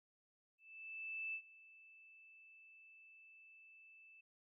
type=tone with ADSR envelope; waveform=sine; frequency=2637 Hz; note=E7; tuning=in tune; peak=-40 dBFS; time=0.58-4.21 s; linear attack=760 ms; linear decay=74 ms; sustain=-20 dB; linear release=7 ms; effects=none